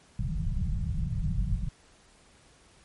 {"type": "low-pass noise", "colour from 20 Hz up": "pink", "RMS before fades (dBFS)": -29, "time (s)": [0.19, 1.69], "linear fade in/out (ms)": 5, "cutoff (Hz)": 190, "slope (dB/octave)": 96, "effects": ["pink hiss -59 dBFS RMS until 2.84 s", "MP3 48 kbps"]}